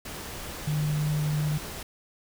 sine tone in noise, 150.5 Hz, D3, 43 cents sharp, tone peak -24 dBFS, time 0.67-1.58 s, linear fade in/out 5 ms, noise pink, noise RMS -38 dBFS, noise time 0.05-1.83 s, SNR +11 dB, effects none

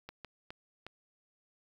clicks, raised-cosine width 0.3 ms, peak -28 dBFS, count 4, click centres 0.09 / 0.247 / 0.505 / 0.866 s, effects 9-bit

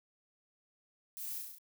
violet noise with echo, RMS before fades -44 dBFS, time 1.17-1.38 s, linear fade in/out 0 ms, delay 34 ms, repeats 6, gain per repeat -2 dB, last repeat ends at 1.584 s, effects none

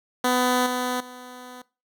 10% pulse tone with level steps, 250 Hz, B3, 21 cents sharp, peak -11 / -16 / -31 dBFS, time 0.24-1.62 s, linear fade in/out 5 ms, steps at 0.66 / 1 s, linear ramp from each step 5 ms, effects noise-tail reverb RT60 0.3 s tail -21 dB re dry

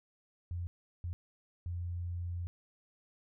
sine tone bursts at uneven times, 87.31 Hz, F2, in tune, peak -35 dBFS, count 3, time 0.51-0.67 / 1.04-1.13 / 1.66-2.47 s, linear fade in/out 0 ms, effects none

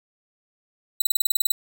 5% pulse tone bursts, 3973 Hz, B7, 10 cents sharp, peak -9 dBFS, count 11, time 1-1.52 s, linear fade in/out 5 ms, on 20 ms, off 30 ms, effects none

